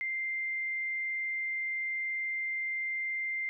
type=tone; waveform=sine; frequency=2093 Hz; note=C7; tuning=in tune; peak=-31 dBFS; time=0.01-3.49 s; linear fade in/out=0 ms; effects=none